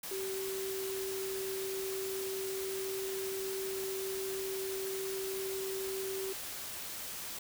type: tone in noise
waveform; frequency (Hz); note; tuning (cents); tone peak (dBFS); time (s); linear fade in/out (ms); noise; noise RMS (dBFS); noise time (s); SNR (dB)
sine; 384.6; G4; -33; -36; 0.11-6.33; 5; white; -42; 0.03-7.39; +3
effects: none